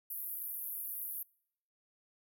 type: band-pass noise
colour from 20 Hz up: pink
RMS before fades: -41 dBFS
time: 0.1-1.23 s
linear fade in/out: 5 ms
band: 11000 to 16000 Hz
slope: 96 dB/octave
effects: noise-tail reverb RT60 0.7 s tail -26 dB re dry